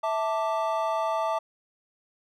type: tone cluster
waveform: triangle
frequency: 654 / 885 / 1172 Hz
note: E5 / A5 / D6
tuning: -14 / +10 / -4 cents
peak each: -26 / -27 / -29 dBFS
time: 0.03-1.39 s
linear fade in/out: 10 ms
effects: none